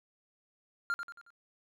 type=tone with echo; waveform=triangle; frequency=1396.9 Hz; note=F6; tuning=in tune; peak=-27 dBFS; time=0.9-0.94 s; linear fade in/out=0 ms; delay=91 ms; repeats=4; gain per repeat=-7 dB; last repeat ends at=1.304 s; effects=none

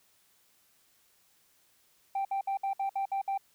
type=tone bursts; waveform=sine; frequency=784 Hz; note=G5; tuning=in tune; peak=-26 dBFS; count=8; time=2.15-3.377 s; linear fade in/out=5 ms; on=100 ms; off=61 ms; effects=tanh soft clip ceiling -27 dBFS + white hiss -67 dBFS RMS until 3.54 s

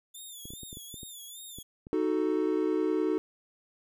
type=tone with vibrato; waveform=10% pulse; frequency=3519 Hz; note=A7; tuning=in tune; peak=-36 dBFS; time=0.14-1.63 s; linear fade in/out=10 ms; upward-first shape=sine; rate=2.5 Hz; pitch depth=100 cents each way
type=clicks; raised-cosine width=3 ms; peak=-32 dBFS; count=10; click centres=0.455 / 0.505 / 0.536 / 0.633 / 0.729 / 0.771 / 0.942 / 1.032 / 1.586 / 1.869 s
type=chord; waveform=triangle; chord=D# diminished; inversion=none; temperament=equal; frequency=311.1 / 370 / 440 Hz; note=D#4 / F#4 / A4; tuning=0 / 0 / 0 cents; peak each=-27 / -28 / -29 dBFS; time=1.93-3.18 s; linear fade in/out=0 ms
effects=none

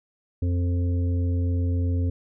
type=harmonic tone; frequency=87.7 Hz; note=F2; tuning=8 cents sharp; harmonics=1 / 3 / 5 / 6; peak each=-21 / -31 / -39 / -43 dBFS; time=0.42-2.1 s; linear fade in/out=5 ms; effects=none

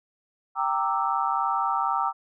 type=chord; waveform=sine; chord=E half-diminished seventh; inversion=first; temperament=equal with one note detuned; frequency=784 / 926.4 / 1174.7 / 1318.5 Hz; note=G5 / Bb5 / D6 / E6; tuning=0 / -11 / 0 / 0 cents; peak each=-28 dBFS; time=0.55-2.13 s; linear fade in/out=50 ms; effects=none

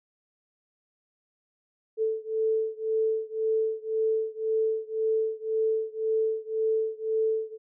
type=beating tone pair; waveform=sine; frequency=440 / 441.9 Hz; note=A4 / A4; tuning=0 / +7 cents; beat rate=1.9 Hz; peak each=-27 / -28 dBFS; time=1.97-7.58 s; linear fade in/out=50 ms; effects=none

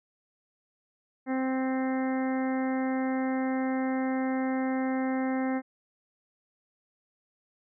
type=harmonic tone; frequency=261.6 Hz; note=C4; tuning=in tune; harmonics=1 / 2 / 3 / 4 / 5 / 6 / 7 / 8; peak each=-27 / -35 / -36 / -44 / -45 / -45 / -43 / -44 dBFS; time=1.26-5.62 s; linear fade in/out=50 ms; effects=none

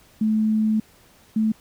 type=tone pair in turn; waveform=sine; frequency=217 / 218.5 Hz; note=A3 / A3; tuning=-24 / -12 cents; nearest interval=unison; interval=12 cents; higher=second; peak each=-17 dBFS; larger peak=neither; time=0.21-0.8 / 1.36-1.52 s; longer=first; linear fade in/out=5 ms; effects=pink hiss -54 dBFS RMS until 1.6 s

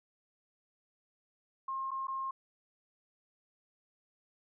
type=tone with dropouts; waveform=sine; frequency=1068 Hz; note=C6; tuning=35 cents sharp; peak=-34 dBFS; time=1.68-2.31 s; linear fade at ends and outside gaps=5 ms; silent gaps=1.908-1.914 / 2.071-2.081 s; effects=none

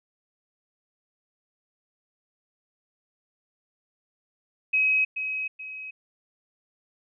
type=tone with echo; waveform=sine; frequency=2543 Hz; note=D#7; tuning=37 cents sharp; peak=-19 dBFS; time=4.73-5.05 s; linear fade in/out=10 ms; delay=430 ms; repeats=2; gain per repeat=-8 dB; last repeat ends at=5.91 s; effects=none

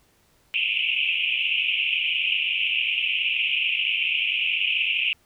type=band-pass noise; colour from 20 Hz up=pink; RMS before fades=-24 dBFS; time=0.54-5.13 s; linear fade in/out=0 ms; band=2400 to 3000 Hz; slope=96 dB/octave; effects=pink hiss -62 dBFS RMS until 5.25 s

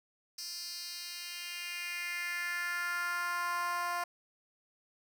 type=tone with high-pass filter sweep; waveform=10% pulse; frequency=350 Hz; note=F4; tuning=4 cents sharp; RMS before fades=-37 dBFS; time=0.38-4.04 s; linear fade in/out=5 ms; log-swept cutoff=5200 to 820 Hz; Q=2.9; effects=none

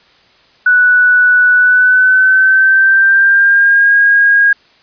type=tone with pitch glide; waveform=sine; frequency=1480 to 1632.7 Hz; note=F#6 to G#6; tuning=0 to -30 cents; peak=-5 dBFS; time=0.66-4.53 s; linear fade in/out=5 ms; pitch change=+170 cents; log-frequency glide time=1.55-3.95 s; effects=white hiss -48 dBFS RMS until 4.82 s + resampled to 11025 Hz

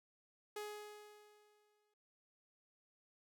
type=tone with exponential decay; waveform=sawtooth; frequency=419 Hz; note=G#4; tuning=15 cents sharp; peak=-38 dBFS; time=0.56-1.94 s; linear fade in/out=5 ms; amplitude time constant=300 ms; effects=none

